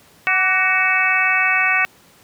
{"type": "harmonic tone with a mistuned harmonic", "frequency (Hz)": 373.4, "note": "F#4", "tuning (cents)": 16, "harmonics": [2, 3, 4, 5, 6, 7], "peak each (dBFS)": [-25, -24, -21, -21, -19, -20], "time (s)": [0.27, 1.85], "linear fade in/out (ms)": 0, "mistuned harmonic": 3, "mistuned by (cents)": 57, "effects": ["pink hiss -50 dBFS RMS until 2.23 s", "high-pass 100 Hz 12 dB/octave"]}